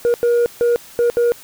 sine tone bursts at uneven times, 475.8 Hz, A#4, 35 cents sharp, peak -9 dBFS, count 5, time 0.05-0.14 / 0.23-0.46 / 0.61-0.76 / 0.99-1.1 / 1.17-1.32 s, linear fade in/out 0 ms, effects tanh soft clip ceiling -11 dBFS + white hiss -41 dBFS RMS until 1.43 s

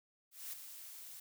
blue noise with ADSR envelope, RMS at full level -43 dBFS, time 0.31-1.2 s, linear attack 220 ms, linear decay 8 ms, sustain -8 dB, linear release 5 ms, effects none

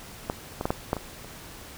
clicks, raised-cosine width 1 ms, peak -12 / -15 / -11 / -10 / -9 / -18 / -29 dBFS, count 7, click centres 0.299 / 0.611 / 0.655 / 0.705 / 0.931 / 0.967 / 1.246 s, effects pink hiss -44 dBFS RMS until 1.77 s

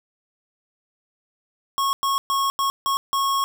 square tone bursts at uneven times, 1096 Hz, C#6, 20 cents flat, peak -20 dBFS, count 6, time 1.78-1.93 / 2.03-2.18 / 2.3-2.5 / 2.59-2.7 / 2.86-2.97 / 3.13-3.44 s, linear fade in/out 0 ms, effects none

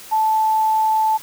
sine tone, 875 Hz, A5, 10 cents flat, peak -14 dBFS, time 0.11-1.18 s, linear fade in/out 20 ms, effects white hiss -39 dBFS RMS until 1.22 s

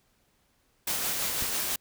white noise with tremolo, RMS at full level -29 dBFS, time 0.87-1.76 s, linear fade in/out 5 ms, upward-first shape sine, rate 6 Hz, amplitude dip 25%
click, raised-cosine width 5 ms, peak -25 dBFS, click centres 1.424 s
effects pink hiss -69 dBFS RMS until 1.8 s

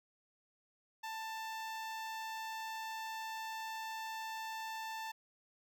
sawtooth tone with notch filter, 887 Hz, A5, 14 cents sharp, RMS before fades -43 dBFS, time 1.03-5.12 s, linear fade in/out 10 ms, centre 10000 Hz, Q 1.2, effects none

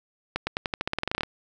accelerating click train, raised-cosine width 0.3 ms, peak -10 dBFS, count 16, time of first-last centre 0.36-1.234 s, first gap 110 ms, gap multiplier 0.9, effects none

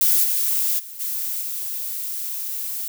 violet noise with level steps, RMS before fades -17 / -21 / -37 / -26 / -28 dBFS, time 0.01-2.88 s, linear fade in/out 2 ms, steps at 0.23 / 0.78 / 0.99 / 1.4 s, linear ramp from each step 20 ms, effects none

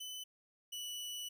sawtooth tone pair in turn, 3011 / 2958 Hz, F#7 / F#7, +30 / -1 cents, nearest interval unison, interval 31 cents, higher first, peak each -40 / -38 dBFS, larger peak second, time 0-0.24 / 0.72-1.29 s, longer second, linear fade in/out 10 ms, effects none

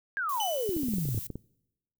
sine exponential sweep, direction down, 1661.2 to 101.7 Hz, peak -28 dBFS, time 0.17-1.19 s, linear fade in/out 0 ms
violet noise, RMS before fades -39 dBFS, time 0.29-1.27 s, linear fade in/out 2 ms
sawtooth tone with exponential decay, 2990 Hz, F#7, 17 cents sharp, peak -27 dBFS, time 0.4-0.96 s, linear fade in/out 1 ms, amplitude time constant 120 ms
clicks, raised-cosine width 3 ms, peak -24 dBFS, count 12, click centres 0.692 / 0.766 / 0.833 / 0.885 / 0.937 / 0.984 / 1.054 / 1.088 / 1.146 / 1.177 / 1.303 / 1.356 s
effects noise-tail reverb RT60 0.9 s tail -24 dB re dry

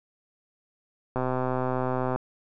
click train, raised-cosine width 1 ms, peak -14 dBFS, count 129, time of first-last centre 1.16-2.16 s, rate 128 Hz, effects none

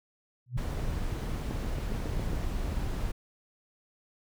sine tone with exponential growth, 123.47 Hz, B2, in tune, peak -24 dBFS, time 0.46-0.57 s, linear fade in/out 5 ms, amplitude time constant 22 ms
brown noise, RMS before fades -32 dBFS, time 0.57-3.12 s, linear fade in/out 10 ms
click train, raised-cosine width 2 ms, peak -23 dBFS, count 7, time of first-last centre 1.51-2.332 s, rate 7.3 Hz
effects none

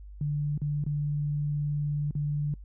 sine tone with dropouts, 146.83 Hz, D3, in tune, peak -26 dBFS, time 0.21-2.54 s, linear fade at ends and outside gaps 2 ms, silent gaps 0.577-0.617 / 0.84-0.864 / 2.11-2.152 s, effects noise-tail reverb RT60 0.1 s tail -26 dB re dry + added 50 Hz sine -42 dBFS peak until 2.64 s

